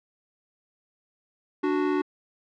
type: tone pair together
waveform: square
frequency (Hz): 293.7 / 370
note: D4 / F#4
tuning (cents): 0 / 0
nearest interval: major third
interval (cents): 400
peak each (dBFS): -26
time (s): 1.63-2.02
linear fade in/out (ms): 10
effects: low-pass 2000 Hz 12 dB/octave